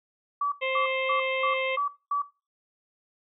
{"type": "tone bursts", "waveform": "sine", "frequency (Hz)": 1148, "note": "D6", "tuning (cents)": -40, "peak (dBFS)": -23, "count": 6, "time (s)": [0.41, 2.22], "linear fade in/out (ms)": 5, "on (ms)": 110, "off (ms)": 230}
{"type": "harmonic tone", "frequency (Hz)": 526, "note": "C5", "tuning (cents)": 9, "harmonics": [1, 2, 4, 5, 6, 7], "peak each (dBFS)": [-29, -35, -31, -34, -37, -46], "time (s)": [0.61, 1.77], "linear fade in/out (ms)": 20}
{"effects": ["noise-tail reverb RT60 0.3 s tail -20 dB re dry"]}